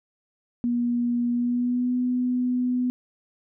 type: tone with pitch glide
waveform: sine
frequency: 240.2 to 249.2 Hz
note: B3 to B3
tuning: -48 to +16 cents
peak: -21 dBFS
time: 0.64-2.9 s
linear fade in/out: 0 ms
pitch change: +64 cents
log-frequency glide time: 1.31-1.95 s
effects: none